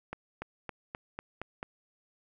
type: accelerating click train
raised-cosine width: 0.5 ms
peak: -22 dBFS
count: 7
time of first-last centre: 0.13-1.629 s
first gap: 290 ms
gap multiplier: 0.94
effects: none